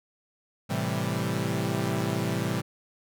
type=chord; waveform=sawtooth; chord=A minor seventh; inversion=none; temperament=equal; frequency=110 / 130.81 / 164.81 / 196 Hz; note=A2 / C3 / E3 / G3; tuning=0 / 0 / 0 / 0 cents; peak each=-28 dBFS; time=0.69-2.62 s; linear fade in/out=20 ms; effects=none